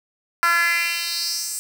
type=tone with high-pass filter sweep; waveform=10% pulse; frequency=340.6 Hz; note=F4; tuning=43 cents flat; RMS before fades=-22 dBFS; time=0.43-1.59 s; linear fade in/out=0 ms; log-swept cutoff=1300 to 7900 Hz; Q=3.2; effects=none